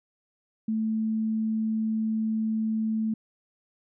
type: tone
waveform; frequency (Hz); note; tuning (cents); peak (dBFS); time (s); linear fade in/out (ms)
sine; 220; A3; 0; -24; 0.68-3.14; 5
effects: none